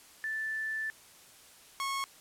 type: tone pair in turn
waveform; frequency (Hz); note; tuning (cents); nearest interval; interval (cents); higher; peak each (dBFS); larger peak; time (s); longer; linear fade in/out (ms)
sine / sawtooth; 1760 / 1095; A6 / C#6; 0 / -22; minor sixth; 822; first; -32 / -28; second; 0.24-0.9 / 1.8-2.04; first; 0
effects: white hiss -56 dBFS RMS until 2.2 s + low-pass 12000 Hz 12 dB/octave